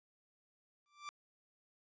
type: tone with exponential growth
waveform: sawtooth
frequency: 1174.7 Hz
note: D6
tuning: in tune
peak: -37 dBFS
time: 0.86-1.09 s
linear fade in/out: 0 ms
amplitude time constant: 49 ms
effects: resampled to 16000 Hz